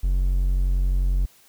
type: tone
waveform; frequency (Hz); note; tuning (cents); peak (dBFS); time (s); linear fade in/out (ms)
triangle; 45.72; F#1; -20; -16; 0.03-1.26; 10
effects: white hiss -55 dBFS RMS until 1.48 s